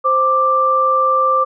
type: tone pair together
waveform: sine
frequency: 523.3 / 1178 Hz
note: C5 / D6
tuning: 0 / +5 cents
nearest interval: octave + major second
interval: 1405 cents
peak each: -18 / -12 dBFS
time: 0.04-1.45 s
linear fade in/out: 20 ms
effects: none